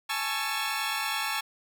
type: chord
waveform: 15% pulse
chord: A major seventh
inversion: third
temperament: equal with one note detuned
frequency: 830.6 / 880 / 1108.7 / 1338.5 Hz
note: G#5 / A5 / C#6 / E6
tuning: 0 / 0 / 0 / +26 cents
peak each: -29 / -27 / -27 / -28 dBFS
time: 0.09-1.41 s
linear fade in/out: 10 ms
effects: none